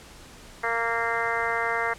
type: harmonic tone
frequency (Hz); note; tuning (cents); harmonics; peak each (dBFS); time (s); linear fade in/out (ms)
231; A#3; -16; 2 / 3 / 4 / 5 / 6 / 7 / 8 / 9; -32 / -32 / -32 / -32 / -32 / -32 / -32 / -32; 0.63-1.94; 10
effects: pink hiss -47 dBFS RMS until 1.98 s + low-pass 10000 Hz 12 dB/octave